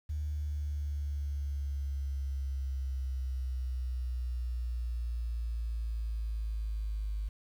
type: linear sweep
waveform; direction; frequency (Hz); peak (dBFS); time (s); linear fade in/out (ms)
sine; down; 75.3 to 51.3; -31; 0.09-7.29; 10
effects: tanh soft clip ceiling -27 dBFS + 10-bit